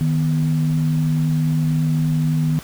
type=tone pair together; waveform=sine; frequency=155.54 / 246.9 Hz; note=D#3 / B3; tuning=0 / 0 cents; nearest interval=minor sixth; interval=800 cents; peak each=-16 / -24 dBFS; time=0.01-2.59 s; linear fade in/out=0 ms; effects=pink hiss -39 dBFS RMS until 2.63 s